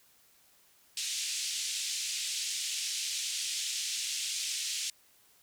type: band-pass noise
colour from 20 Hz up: white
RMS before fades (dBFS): -35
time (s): 0.97-4.9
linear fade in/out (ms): 2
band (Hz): 2600 to 7900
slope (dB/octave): 24
effects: white hiss -64 dBFS RMS until 5.42 s